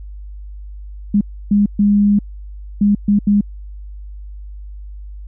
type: tone bursts at uneven times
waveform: sine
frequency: 204.4 Hz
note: G#3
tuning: 27 cents flat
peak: -9 dBFS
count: 6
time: 1.14-1.21 / 1.51-1.66 / 1.79-2.19 / 2.81-2.95 / 3.08-3.19 / 3.27-3.41 s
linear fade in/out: 5 ms
effects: added 50 Hz sine -29 dBFS peak until 5.27 s